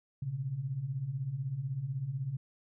sine beating tone pair, 121.4 / 137.4 Hz, B2 / C#3, -29 / -15 cents, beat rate 16 Hz, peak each -39 / -34 dBFS, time 0.22-2.37 s, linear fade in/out 5 ms, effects none

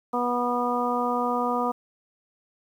harmonic tone, 244 Hz, B3, 21 cents flat, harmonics 1 / 2 / 3 / 4 / 5, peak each -29 / -29 / -29 / -29 / -29 dBFS, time 0.13-1.72 s, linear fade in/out 10 ms, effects 9-bit

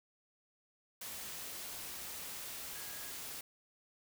sine tone in noise, 1652 Hz, G#6, 10 cents flat, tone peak -55 dBFS, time 2.75-3.11 s, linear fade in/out 5 ms, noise white, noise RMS -45 dBFS, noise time 1.01-3.41 s, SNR -13 dB, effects none

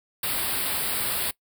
white band-stop noise, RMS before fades -27 dBFS, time 0.23-1.31 s, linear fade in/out 5 ms, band 5000 to 8100 Hz, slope 96 dB/octave, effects noise-tail reverb RT60 0.1 s tail -21 dB re dry

